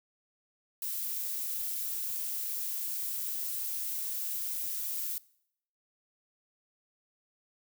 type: noise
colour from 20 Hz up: violet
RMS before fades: -35 dBFS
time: 0.82-5.18 s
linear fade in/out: 2 ms
effects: noise-tail reverb RT60 0.7 s tail -22 dB re dry